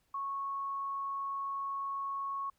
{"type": "tone", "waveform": "sine", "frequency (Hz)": 1103, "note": "C#6", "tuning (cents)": -9, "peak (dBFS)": -34, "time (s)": [0.14, 2.5], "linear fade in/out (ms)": 5, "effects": ["pink hiss -75 dBFS RMS until 2.58 s"]}